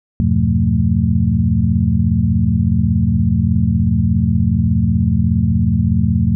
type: tone cluster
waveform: sine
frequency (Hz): 81.5 / 98.1 / 123.1 / 177.8 / 220.6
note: E2 / G2 / B2 / F3 / A3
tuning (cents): -19 / +2 / -5 / +31 / +5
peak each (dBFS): -18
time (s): 0.2-6.35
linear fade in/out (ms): 0
effects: none